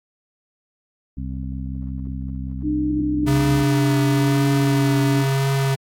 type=harmonic tone; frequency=65.41 Hz; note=C2; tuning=in tune; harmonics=1 / 2 / 3 / 4; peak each=-28 / -31 / -33 / -34 dBFS; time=1.17-3.64 s; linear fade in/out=5 ms
type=tone with pitch glide; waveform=sine; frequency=300.8 to 283.9 Hz; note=D4 to C#4; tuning=+42 to +41 cents; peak=-19 dBFS; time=2.62-5.25 s; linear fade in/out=50 ms; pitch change=-101 cents; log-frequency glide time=2.89-4.63 s
type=tone with vibrato; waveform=square; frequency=135.2 Hz; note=C#3; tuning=43 cents flat; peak=-18 dBFS; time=3.26-5.76 s; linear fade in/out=20 ms; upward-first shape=triangle; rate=1 Hz; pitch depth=23 cents each way
effects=AAC 48 kbps